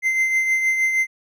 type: tone with tremolo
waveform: triangle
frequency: 2076 Hz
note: C7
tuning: 14 cents flat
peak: -13 dBFS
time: 0.02-1.07 s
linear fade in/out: 50 ms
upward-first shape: triangle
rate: 6.4 Hz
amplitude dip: 50%
effects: none